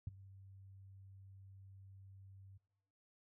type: tone with ADSR envelope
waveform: sine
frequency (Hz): 96.8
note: G2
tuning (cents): -21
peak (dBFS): -35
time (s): 0.07-2.58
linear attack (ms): 3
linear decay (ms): 19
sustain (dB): -20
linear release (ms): 12
effects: noise-tail reverb RT60 0.8 s tail -22 dB re dry + tanh soft clip ceiling -31 dBFS